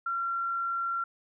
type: tone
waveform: sine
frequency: 1369 Hz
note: F6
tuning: 35 cents flat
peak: -28 dBFS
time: 0.06-1.04 s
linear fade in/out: 5 ms
effects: none